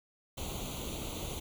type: noise with comb filter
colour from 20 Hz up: pink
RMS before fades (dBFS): -39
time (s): 0.37-1.4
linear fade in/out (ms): 10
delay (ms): 0.29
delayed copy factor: +0.85
effects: none